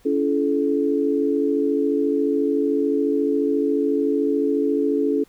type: tone cluster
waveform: sine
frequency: 281.7 / 335.7 / 430.4 Hz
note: C#4 / E4 / A4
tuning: +28 / +32 / -38 cents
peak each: -21 / -25 / -21 dBFS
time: 0.05-5.24 s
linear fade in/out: 10 ms
effects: pink hiss -57 dBFS RMS until 5.28 s